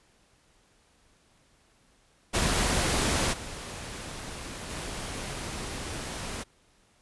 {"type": "noise with level steps", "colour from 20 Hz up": "pink", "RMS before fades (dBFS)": [-26, -39, -36], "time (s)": [2.33, 6.44], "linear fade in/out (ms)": 20, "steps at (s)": [3.32, 4.69], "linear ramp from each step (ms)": 20, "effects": ["pink hiss -64 dBFS RMS until 7.01 s", "resampled to 24000 Hz"]}